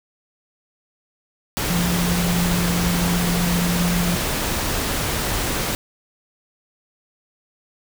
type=tone in noise; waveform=sine; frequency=174.61 Hz; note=F3; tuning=in tune; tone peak=-19 dBFS; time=1.7-4.15 s; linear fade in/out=0 ms; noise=pink; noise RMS=-23 dBFS; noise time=1.57-5.75 s; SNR=+1 dB; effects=none